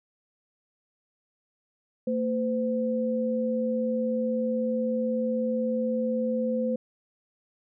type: tone pair together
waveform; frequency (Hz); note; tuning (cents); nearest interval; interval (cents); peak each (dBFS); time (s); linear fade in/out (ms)
sine; 227.2 / 511; A#3 / C5; -44 / -41; octave + major second; 1403; -27; 2.07-6.76; 5
effects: none